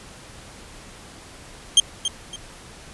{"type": "tone with echo", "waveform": "sawtooth", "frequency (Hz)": 3179, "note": "G7", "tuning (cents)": 24, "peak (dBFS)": -6, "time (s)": [1.77, 1.8], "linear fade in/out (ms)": 2, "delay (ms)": 280, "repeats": 2, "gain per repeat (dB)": -11, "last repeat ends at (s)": 2.36, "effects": ["pink hiss -43 dBFS RMS until 2.93 s", "resampled to 24000 Hz"]}